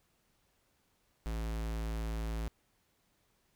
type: tone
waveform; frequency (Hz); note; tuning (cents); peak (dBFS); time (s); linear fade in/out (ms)
square; 55.2; A1; +6; -35; 1.26-2.48; 0
effects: pink hiss -74 dBFS RMS until 3.55 s